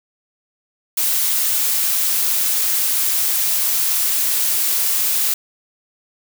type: noise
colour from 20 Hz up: blue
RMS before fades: -18 dBFS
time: 0.97-5.34 s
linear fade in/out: 5 ms
effects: none